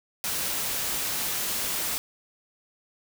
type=noise; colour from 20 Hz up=white; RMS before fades=-29 dBFS; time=0.24-1.98 s; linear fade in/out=0 ms; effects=none